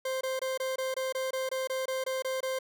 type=tone bursts; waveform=40% pulse; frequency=523.3 Hz; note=C5; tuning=in tune; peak=-29 dBFS; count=14; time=0.05-2.589 s; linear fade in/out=5 ms; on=160 ms; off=23 ms; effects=none